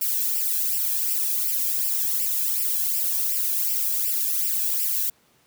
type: noise with flanger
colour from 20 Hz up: violet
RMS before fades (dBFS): -24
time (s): 0.01-5.1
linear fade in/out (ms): 5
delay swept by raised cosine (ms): 0.38 to 1.23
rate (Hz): 2.7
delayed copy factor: +0.75
effects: pink hiss -61 dBFS RMS until 5.46 s + high-pass 100 Hz 12 dB/octave